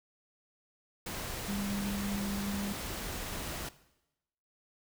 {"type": "tone in noise", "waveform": "sine", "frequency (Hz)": 200.6, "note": "G3", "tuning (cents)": 40, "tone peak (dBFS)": -34, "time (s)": [1.48, 2.73], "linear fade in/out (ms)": 5, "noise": "pink", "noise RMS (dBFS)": -39, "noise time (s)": [1.06, 3.69], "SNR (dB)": 2, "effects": ["noise-tail reverb RT60 0.9 s tail -17 dB re dry"]}